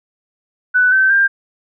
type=tone with pitch steps; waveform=sine; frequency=1493 / 1542.1 / 1592.8 Hz; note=F#6 / G6 / G6; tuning=+15 / -29 / +27 cents; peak=-9 dBFS; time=0.74-1.28 s; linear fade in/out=20 ms; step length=180 ms; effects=none